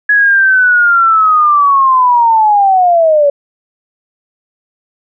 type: linear sweep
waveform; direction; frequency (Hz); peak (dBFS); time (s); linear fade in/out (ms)
sine; down; 1686 to 561; -5; 0.09-3.3; 5
effects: none